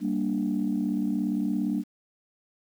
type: chord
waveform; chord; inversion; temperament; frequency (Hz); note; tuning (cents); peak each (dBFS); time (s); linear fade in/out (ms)
sine; G minor; none; equal; 196 / 233.1 / 293.7; G3 / Bb3 / D4; 0 / 0 / 0; -28; 0-1.84; 50
effects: tanh soft clip ceiling -17 dBFS + 9-bit

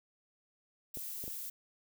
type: noise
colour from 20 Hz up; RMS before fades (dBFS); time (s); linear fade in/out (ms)
violet; -42; 0.94-1.5; 5
type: clicks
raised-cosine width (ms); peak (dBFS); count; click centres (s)
2; -33; 3; 0.972 / 1.24 / 1.279
effects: none

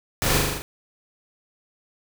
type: noise with echo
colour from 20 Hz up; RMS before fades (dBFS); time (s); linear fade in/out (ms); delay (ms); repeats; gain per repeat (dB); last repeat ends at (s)
pink; -23; 0.22-0.38; 0; 40; 6; -2; 0.62
effects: none

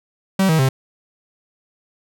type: tone with pitch steps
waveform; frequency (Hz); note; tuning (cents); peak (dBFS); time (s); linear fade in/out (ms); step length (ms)
45% pulse; 192 / 159.6 / 132.66; G3 / D#3 / C3; -36 / +44 / +24; -13; 0.39-0.69; 5; 100
effects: none

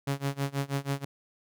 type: tone with tremolo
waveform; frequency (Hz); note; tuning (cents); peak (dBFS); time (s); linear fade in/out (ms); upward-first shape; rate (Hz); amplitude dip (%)
sawtooth; 139.2; C#3; +8; -22; 0.07-1.05; 5; sine; 6.2; 95
effects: none

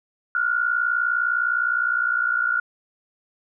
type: tone pair together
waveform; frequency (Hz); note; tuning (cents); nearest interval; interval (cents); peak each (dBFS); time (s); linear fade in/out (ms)
sine; 1400 / 1459.8; F6 / F#6; +4 / -24; minor second; 72; -22; 0.35-2.6; 2
effects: none

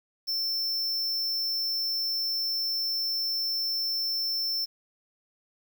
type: tone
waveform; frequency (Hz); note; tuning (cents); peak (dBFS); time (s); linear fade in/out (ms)
square; 5350; E8; +25; -27; 0.27-4.66; 20
effects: 9-bit

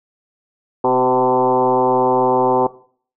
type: tone with frequency modulation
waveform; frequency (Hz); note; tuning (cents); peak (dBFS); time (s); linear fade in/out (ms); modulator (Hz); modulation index
sine; 637; D#5; +41; -12; 0.84-2.67; 5; 127; 2.8
effects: noise-tail reverb RT60 0.5 s tail -18 dB re dry

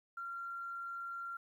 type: tone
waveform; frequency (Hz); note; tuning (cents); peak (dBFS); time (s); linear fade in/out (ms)
sine; 1378; F6; -24; -40; 0.17-1.37; 5
effects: 12-bit

